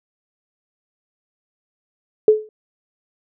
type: tone with exponential decay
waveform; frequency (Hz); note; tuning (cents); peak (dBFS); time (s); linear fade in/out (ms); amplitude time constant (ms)
sine; 429.9; A4; -40; -4; 2.28-2.49; 2; 44
effects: none